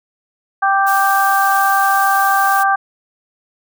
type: harmonic tone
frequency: 392 Hz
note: G4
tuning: in tune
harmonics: 2 / 3 / 4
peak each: -14 / -16 / -17 dBFS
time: 0.62-2.76 s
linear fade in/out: 10 ms
type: noise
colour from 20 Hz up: blue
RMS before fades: -26 dBFS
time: 0.86-2.64 s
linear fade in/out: 20 ms
effects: none